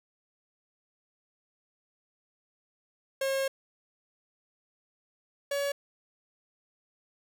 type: tone pair in turn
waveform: 45% pulse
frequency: 540 / 564.7 Hz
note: C#5 / C#5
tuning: -45 / +32 cents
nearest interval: minor second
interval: 77 cents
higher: second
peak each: -27 / -28 dBFS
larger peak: first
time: 3.21-3.48 / 5.51-5.72 s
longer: first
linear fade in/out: 5 ms
effects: none